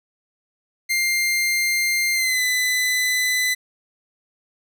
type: tone with pitch glide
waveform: sawtooth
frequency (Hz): 2100 to 2005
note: C7 to B6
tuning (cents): +6 to +26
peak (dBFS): -15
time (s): 0.89-3.55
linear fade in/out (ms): 20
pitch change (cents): -80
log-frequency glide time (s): 2.14-2.42
effects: none